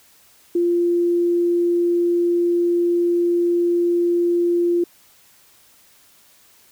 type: tone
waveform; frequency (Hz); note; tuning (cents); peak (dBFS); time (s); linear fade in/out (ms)
sine; 346.6; F4; -13; -15; 0.55-4.84; 5
effects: white hiss -53 dBFS RMS until 6.71 s